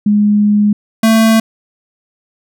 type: tone pair in turn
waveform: sine / square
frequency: 207.7 / 223.1 Hz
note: G#3 / A3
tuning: 0 / +24 cents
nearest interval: minor second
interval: 124 cents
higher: second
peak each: -7 dBFS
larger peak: neither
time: 0.06-0.73 / 1.03-1.4 s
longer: first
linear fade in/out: 5 ms
effects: none